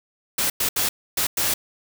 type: noise bursts at uneven times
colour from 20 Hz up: white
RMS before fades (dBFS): -22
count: 5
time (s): 0.38-0.5 / 0.6-0.69 / 0.76-0.89 / 1.17-1.27 / 1.37-1.54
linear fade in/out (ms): 5
effects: none